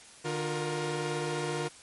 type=tone cluster; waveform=sawtooth; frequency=150.3 / 356 / 469.2 Hz; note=D3 / F4 / A#4; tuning=+40 / +33 / +11 cents; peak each=-31 dBFS; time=0.24-1.69 s; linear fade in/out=20 ms; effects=white hiss -52 dBFS RMS until 1.82 s + MP3 48 kbps